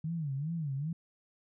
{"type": "tone with vibrato", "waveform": "sine", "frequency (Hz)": 150.9, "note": "D3", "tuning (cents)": 47, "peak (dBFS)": -32, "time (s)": [0.04, 0.93], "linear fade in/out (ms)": 5, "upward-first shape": "sine", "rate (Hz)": 2.5, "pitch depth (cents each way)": 200, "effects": []}